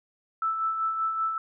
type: tone with tremolo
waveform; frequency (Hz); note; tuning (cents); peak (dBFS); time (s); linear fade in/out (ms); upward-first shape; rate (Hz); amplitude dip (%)
sine; 1318.5; E6; 0; -23; 0.42-1.38; 2; sine; 5.2; 45
effects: none